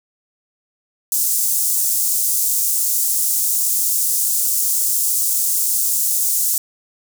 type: high-pass noise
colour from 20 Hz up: pink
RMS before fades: -18 dBFS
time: 1.12-6.58 s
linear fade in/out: 2 ms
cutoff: 7100 Hz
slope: 24 dB/octave
effects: none